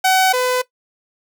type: tone pair in turn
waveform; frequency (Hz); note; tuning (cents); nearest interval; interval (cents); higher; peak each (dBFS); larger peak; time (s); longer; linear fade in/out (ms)
sawtooth; 754 / 503.2; F#5 / B4; +32 / +32; perfect fifth; 700; first; -8 / -12; first; 0.04-0.33 / 0.33-0.62; neither; 10
effects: noise-tail reverb RT60 0.1 s tail -17 dB re dry